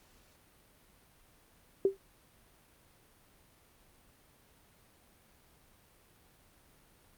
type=tone with exponential decay; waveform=sine; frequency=389.8 Hz; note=G4; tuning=10 cents flat; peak=-19 dBFS; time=1.85-1.97 s; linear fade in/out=2 ms; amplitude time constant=25 ms; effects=pink hiss -64 dBFS RMS until 7.17 s + Opus 48 kbps